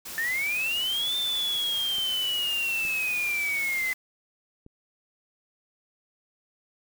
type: noise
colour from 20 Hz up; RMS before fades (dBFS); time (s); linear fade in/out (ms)
white; -38; 0.05-3.94; 10
type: linear two-way sweep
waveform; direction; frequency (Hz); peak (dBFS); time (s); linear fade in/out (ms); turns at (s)
sine; up then down; 1776 to 3585 to 2027; -25; 0.18-3.93; 0; 1.16
type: clicks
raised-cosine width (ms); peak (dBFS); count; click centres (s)
3; -35; 3; 1.984 / 2.851 / 4.664
effects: none